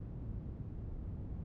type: low-pass noise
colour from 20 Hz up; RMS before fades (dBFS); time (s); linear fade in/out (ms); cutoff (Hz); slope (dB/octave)
white; -43; 0-1.44; 10; 120; 12
effects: none